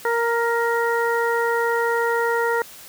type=harmonic tone with a mistuned harmonic; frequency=466.2 Hz; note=A#4; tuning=in tune; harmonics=1 / 2 / 3 / 4; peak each=-21 / -24 / -26 / -27 dBFS; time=0.05-2.62 s; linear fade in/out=2 ms; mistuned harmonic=4; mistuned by=+15 cents; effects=white hiss -42 dBFS RMS until 2.88 s